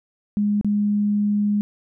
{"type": "tone with dropouts", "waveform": "sine", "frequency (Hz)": 206.6, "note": "G#3", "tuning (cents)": -9, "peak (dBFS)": -17, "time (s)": [0.37, 1.61], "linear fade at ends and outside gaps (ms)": 0, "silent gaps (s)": [0.612, 0.646], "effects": []}